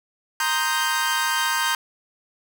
sawtooth chord, C minor seventh, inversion third, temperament equal, 932.3 / 1046.5 / 1244.5 / 1568 Hz, Bb5 / C6 / Eb6 / G6, 0 / 0 / 0 / 0 cents, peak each -22 / -25 / -26 / -20 dBFS, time 0.4-1.75 s, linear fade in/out 2 ms, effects none

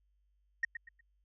sine tone with echo, 1864.7 Hz, A#6, in tune, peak -26 dBFS, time 0.63-0.65 s, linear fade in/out 5 ms, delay 120 ms, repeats 3, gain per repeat -11 dB, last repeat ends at 1.01 s, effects tanh soft clip ceiling -24 dBFS + added 50 Hz sine -70 dBFS peak until 1.24 s

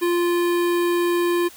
square tone with notch filter, 347.9 Hz, F4, 7 cents flat, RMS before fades -20 dBFS, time 0.01-1.49 s, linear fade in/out 20 ms, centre 5900 Hz, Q 1.2, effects white hiss -45 dBFS RMS until 1.56 s

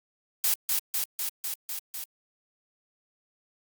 blue noise with echo, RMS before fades -24 dBFS, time 0.44-0.54 s, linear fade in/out 2 ms, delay 250 ms, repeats 6, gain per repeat -2 dB, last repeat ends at 2.04 s, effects Opus 48 kbps

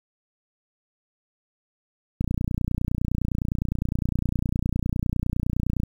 click train, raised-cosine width 5 ms, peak -12 dBFS, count 109, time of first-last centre 2.21-5.834 s, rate 29.8 Hz, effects 8-bit

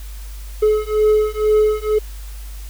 triangle beating tone pair, 426.5 / 428.6 Hz, G#4 / A4, +46 / -45 cents, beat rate 2.1 Hz, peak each -14 dBFS, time 0.62-1.99 s, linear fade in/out 10 ms, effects added 50 Hz sine -29 dBFS peak until 2.69 s + white hiss -43 dBFS RMS until 2.69 s

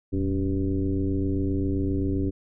sine tone with frequency modulation, 185 Hz, F#3, in tune, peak -22 dBFS, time 0.12-2.31 s, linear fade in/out 20 ms, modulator 99.4 Hz, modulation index 1.9, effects none

